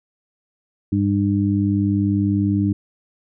harmonic tone, 100 Hz, G2, 35 cents sharp, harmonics 1 / 2 / 3, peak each -20 / -20 / -20 dBFS, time 0.92-2.73 s, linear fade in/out 5 ms, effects none

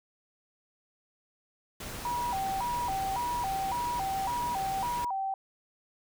pink noise, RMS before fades -40 dBFS, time 1.8-5.05 s, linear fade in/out 5 ms
sine tone with vibrato, 865 Hz, A5, 30 cents flat, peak -29 dBFS, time 2.05-5.34 s, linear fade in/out 2 ms, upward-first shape square, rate 1.8 Hz, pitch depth 190 cents each way
effects none

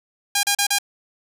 5% pulse tone bursts, 809 Hz, G#5, 46 cents flat, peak -5 dBFS, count 4, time 0.35-0.786 s, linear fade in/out 5 ms, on 82 ms, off 36 ms, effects none

